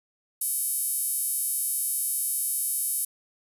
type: tone with high-pass filter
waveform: 5% pulse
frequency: 765 Hz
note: G5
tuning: 42 cents flat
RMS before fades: -28 dBFS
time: 0.41-3.05 s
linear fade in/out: 5 ms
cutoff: 11000 Hz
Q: 4.3
effects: none